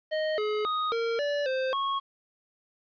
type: tone with pitch steps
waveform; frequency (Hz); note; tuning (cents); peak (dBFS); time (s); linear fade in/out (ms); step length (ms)
square; 622 / 423.9 / 1247 / 460.9 / 579 / 522 / 1098; D#5 / G#4 / D#6 / A#4 / D5 / C5 / C#6; -1 / +35 / +3 / -20 / -25 / -4 / -17; -27; 0.11-2; 20; 270
effects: resampled to 11025 Hz + 10-bit

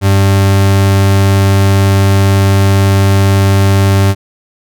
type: tone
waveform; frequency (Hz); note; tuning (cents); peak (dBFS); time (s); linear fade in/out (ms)
40% pulse; 98; G2; 0; -5; 0.01-4.15; 50
effects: none

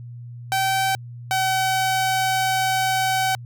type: tone pair in turn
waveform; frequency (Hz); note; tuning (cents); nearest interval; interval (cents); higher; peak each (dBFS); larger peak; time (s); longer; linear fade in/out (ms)
sawtooth; 771 / 760.4; G5 / F#5; -29 / +47; unison; 24; first; -15 / -15; neither; 0.52-0.95 / 1.31-3.35; second; 0
effects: added 120 Hz sine -34 dBFS peak until 3.45 s

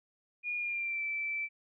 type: tone with pitch glide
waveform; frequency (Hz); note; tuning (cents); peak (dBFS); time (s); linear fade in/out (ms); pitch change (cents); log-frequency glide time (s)
sine; 2436 to 2326; D#7 to D7; -37 to -17; -32; 0.43-1.49; 50; -80; 0.56-1.03
effects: none

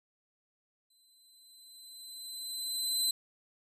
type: tone with exponential growth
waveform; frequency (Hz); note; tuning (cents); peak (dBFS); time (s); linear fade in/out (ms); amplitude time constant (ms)
25% pulse; 4044; B7; +40; -22; 0.9-3.11; 5; 480
effects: none

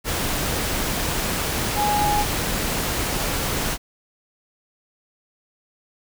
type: tone in noise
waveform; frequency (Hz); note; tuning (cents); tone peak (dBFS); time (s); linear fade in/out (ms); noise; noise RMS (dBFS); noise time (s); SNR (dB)
sine; 830.6; G#5; 0; -19; 1.75-2.25; 50; pink; -24; 0.04-3.78; +2
effects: none

